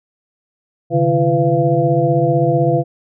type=tone cluster; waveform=sine; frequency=134.8 / 150.5 / 339.9 / 499.3 / 683 Hz; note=C#3 / D3 / F4 / B4 / F5; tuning=-48 / +43 / -47 / +19 / -39 cents; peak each=-18 dBFS; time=0.9-2.84 s; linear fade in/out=50 ms; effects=none